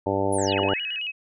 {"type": "harmonic tone", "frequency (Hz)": 98, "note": "G2", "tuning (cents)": 0, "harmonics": [1, 2, 3, 4, 5, 6, 7, 8, 9], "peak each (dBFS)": [-31, -34, -29, -28, -29, -28, -34, -34, -30], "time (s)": [0.06, 0.74], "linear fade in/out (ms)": 5}
{"type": "linear two-way sweep", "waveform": "sine", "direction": "down then up", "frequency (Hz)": [10548, 240.3, 2467], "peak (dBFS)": -30, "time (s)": [0.32, 0.8], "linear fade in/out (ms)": 10, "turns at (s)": 0.62}
{"type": "band-pass noise", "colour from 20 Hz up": "pink", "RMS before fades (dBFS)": -45, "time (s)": [0.38, 0.99], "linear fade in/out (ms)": 5, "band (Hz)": [1600, 1900], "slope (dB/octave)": 96}
{"type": "tone with vibrato", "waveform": "sine", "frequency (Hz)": 2728, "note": "F7", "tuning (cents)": -41, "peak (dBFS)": -27, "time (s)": [0.47, 1.12], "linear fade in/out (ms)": 20, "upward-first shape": "square", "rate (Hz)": 9.2, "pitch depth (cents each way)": 110}
{"effects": []}